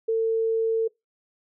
sine tone, 450 Hz, A4, 39 cents sharp, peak -20 dBFS, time 0.08-0.88 s, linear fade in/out 10 ms, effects noise-tail reverb RT60 0.2 s tail -24 dB re dry

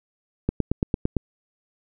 click train, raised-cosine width 3 ms, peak -8 dBFS, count 7, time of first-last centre 0.49-1.167 s, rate 8.86 Hz, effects none

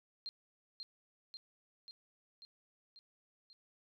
sine tone with echo, 4186 Hz, C8, in tune, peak -40 dBFS, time 0.26-0.29 s, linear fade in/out 0 ms, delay 540 ms, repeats 6, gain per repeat -3 dB, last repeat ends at 3.53 s, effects none

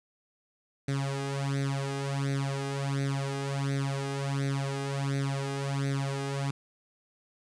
sawtooth tone with flanger, 138.1 Hz, C#3, 6 cents flat, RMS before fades -31 dBFS, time 0.88-6.51 s, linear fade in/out 5 ms, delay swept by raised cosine 0.49 to 2.49 ms, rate 1.4 Hz, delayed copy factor +0.85, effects resampled to 22050 Hz + 9-bit

